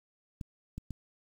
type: clicks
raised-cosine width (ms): 5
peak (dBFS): -26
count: 3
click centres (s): 0.412 / 0.78 / 0.907
effects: 9-bit

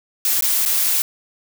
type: noise with dropouts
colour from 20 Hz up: blue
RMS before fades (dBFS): -18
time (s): 0.25-1.02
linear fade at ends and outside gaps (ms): 1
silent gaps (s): 0.409-0.423 / 0.653-0.659
effects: none

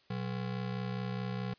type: ring-modulated tone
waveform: square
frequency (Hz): 153.3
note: D#3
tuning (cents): -25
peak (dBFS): -32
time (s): 0.1-1.54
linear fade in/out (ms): 5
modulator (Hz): 32.4
effects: white hiss -66 dBFS RMS until 1.58 s + resampled to 11025 Hz

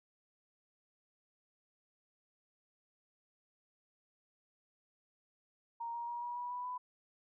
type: tone with pitch steps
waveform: sine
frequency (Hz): 932.3 / 942.6 / 953 / 963.5 / 974.1 / 984.9 / 995.8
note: A#5 / A#5 / A#5 / B5 / B5 / B5 / B5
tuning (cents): 0 / +19 / +38 / -43 / -24 / -5 / +14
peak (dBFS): -38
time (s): 5.8-6.78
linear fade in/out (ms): 10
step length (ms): 140
effects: none

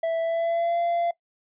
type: tone with pitch glide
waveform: triangle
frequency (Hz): 659.3 to 686.5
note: E5 to F5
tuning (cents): 0 to -30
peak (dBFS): -20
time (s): 0.03-1.11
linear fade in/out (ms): 5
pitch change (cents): +70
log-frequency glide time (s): 0.21-0.79
effects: noise-tail reverb RT60 0.1 s tail -19 dB re dry + resampled to 8000 Hz

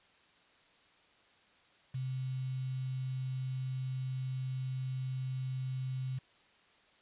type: tone with quantisation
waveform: sine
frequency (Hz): 130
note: C3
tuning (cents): -11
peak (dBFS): -34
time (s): 1.94-6.19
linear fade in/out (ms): 10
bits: 9
effects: white hiss -65 dBFS RMS until 7.01 s + resampled to 8000 Hz

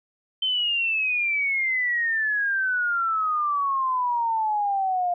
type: exponential sweep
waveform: sine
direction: down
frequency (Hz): 3100 to 698.5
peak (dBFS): -21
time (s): 0.42-5.14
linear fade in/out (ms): 5
effects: none

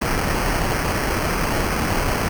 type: noise with sample-and-hold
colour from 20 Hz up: pink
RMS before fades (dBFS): -21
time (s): 0.01-2.29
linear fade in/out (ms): 10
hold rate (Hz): 3675
effects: none

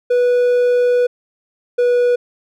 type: tone pair in turn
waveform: triangle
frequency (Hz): 490.6 / 487.8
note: B4 / B4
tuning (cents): -12 / -21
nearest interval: unison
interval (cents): 9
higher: first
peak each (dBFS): -9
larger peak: neither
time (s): 0.1-1.07 / 1.78-2.16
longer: first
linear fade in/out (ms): 10
effects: none

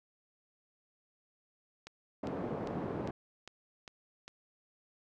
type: click train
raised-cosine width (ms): 0.2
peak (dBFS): -29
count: 7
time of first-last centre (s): 1.87-4.28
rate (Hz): 2.49
type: band-pass noise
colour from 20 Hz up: pink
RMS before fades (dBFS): -38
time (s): 2.23-3.11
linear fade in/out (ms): 5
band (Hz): 160 to 690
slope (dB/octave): 12
effects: none

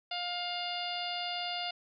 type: harmonic tone with a mistuned harmonic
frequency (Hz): 707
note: F5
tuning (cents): +21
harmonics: 1 / 2 / 3 / 4 / 5 / 6 / 7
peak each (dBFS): -38 / -45 / -44 / -39 / -42 / -45 / -42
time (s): 0.11-1.71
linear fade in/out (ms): 5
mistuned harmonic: 7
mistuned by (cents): -47
effects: none

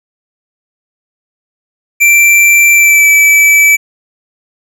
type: tone with pitch glide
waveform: square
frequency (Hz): 2349 to 2307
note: D7 to D7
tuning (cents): 0 to -31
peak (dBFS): -4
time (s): 2-3.77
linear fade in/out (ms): 20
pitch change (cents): -31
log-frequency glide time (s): 2.74-3.08
effects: none

